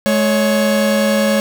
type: tone pair together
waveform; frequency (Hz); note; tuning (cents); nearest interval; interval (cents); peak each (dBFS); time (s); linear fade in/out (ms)
45% pulse; 212.3 / 556; G#3 / C#5; +38 / +5; octave + perfect fourth; 1667; -15; 0.06-1.4; 0
effects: none